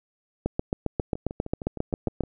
two click trains, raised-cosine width 2 ms, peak -11 / -21 dBFS, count 14 / 9, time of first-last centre 0.46-2.207 / 1-2.236 s, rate 7.44 / 6.47 Hz, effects none

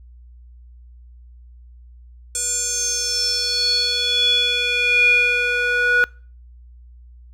square tone with band-pass filter sweep, 486.9 Hz, B4, 25 cents flat, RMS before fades -19 dBFS, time 2.35-6.04 s, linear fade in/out 0 ms, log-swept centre 7900 to 1600 Hz, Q 7.7, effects noise-tail reverb RT60 0.4 s tail -25 dB re dry + added 60 Hz sine -41 dBFS peak until 7.33 s

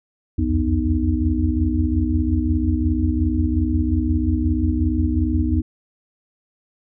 sine tone cluster, 64.5 / 81.4 / 87 / 247.4 / 310.4 Hz, C2 / E2 / F2 / B3 / D#4, -24 / -21 / -6 / +3 / -4 cents, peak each -23 dBFS, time 0.38-5.62 s, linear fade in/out 10 ms, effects none

